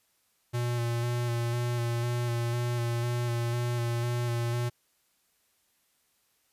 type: tone with vibrato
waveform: square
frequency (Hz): 119.4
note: A#2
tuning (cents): +42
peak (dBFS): -28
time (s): 0.53-4.7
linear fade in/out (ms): 20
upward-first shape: square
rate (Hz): 2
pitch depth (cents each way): 19
effects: white hiss -71 dBFS RMS until 6.52 s + resampled to 32000 Hz